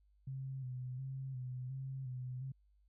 sine tone with vibrato, 130 Hz, C3, 11 cents flat, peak -40 dBFS, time 0.27-2.52 s, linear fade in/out 5 ms, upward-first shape square, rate 1.4 Hz, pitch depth 46 cents each way, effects added 50 Hz sine -67 dBFS peak until 2.88 s

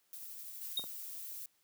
violet noise with tremolo, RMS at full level -46 dBFS, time 0.13-0.73 s, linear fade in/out 0 ms, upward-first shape triangle, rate 12 Hz, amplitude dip 30%
violet noise, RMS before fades -45 dBFS, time 0.61-1.46 s, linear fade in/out 2 ms
triangle tone with exponential decay, 3729 Hz, A#7, in tune, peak -27 dBFS, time 0.77-0.88 s, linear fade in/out 5 ms, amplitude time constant 23 ms
clicks, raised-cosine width 1 ms, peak -35 dBFS, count 2, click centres 0.795 / 0.84 s
effects white hiss -74 dBFS RMS until 1.63 s + high-pass 100 Hz 12 dB/octave

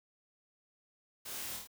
white noise with echo, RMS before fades -45 dBFS, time 1.25-1.57 s, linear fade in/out 10 ms, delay 26 ms, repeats 4, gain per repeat -2 dB, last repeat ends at 1.674 s, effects none

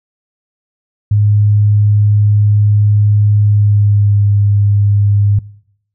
sine tone with pitch glide, 104.1 to 101.96 Hz, G#2 to G#2, +5 to -31 cents, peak -7 dBFS, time 1.11-5.39 s, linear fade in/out 5 ms, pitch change -36 cents, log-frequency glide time 3.39-4.24 s, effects noise-tail reverb RT60 0.7 s tail -22 dB re dry

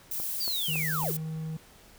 violet noise, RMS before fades -33 dBFS, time 0.11-1.17 s, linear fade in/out 5 ms
click train, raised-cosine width 1 ms, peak -26 dBFS, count 4, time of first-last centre 0.2-1.036 s, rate 3.59 Hz
triangle linear sweep, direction down, 4834 to 311.1 Hz, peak -29 dBFS, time 0.4-1.12 s, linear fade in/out 10 ms
triangle tone with pitch glide, 155.7 to 158.7 Hz, D#3 to D#3, +2 to +35 cents, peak -30 dBFS, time 0.68-1.57 s, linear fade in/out 5 ms, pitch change +33 cents, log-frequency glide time 1.06-1.26 s
effects pink hiss -55 dBFS RMS until 1.98 s

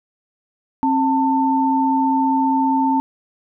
sine tone pair together, 267.5 / 892.5 Hz, C4 / A5, +38 / +24 cents, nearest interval octave + major sixth, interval 2086 cents, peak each -17 dBFS, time 0.83-3 s, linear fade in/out 0 ms, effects none

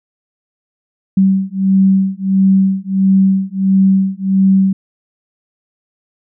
sine beating tone pair, 191.5 / 193 Hz, G3 / G3, -40 / -27 cents, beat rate 1.5 Hz, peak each -12 dBFS, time 1.17-4.73 s, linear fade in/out 5 ms, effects none

